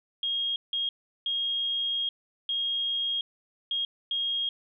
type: tone bursts at uneven times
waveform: sine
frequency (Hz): 3257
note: G#7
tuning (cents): -34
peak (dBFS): -26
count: 6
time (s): 0.23-0.56 / 0.73-0.89 / 1.26-2.09 / 2.49-3.21 / 3.71-3.85 / 4.11-4.49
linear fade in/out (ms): 2
effects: none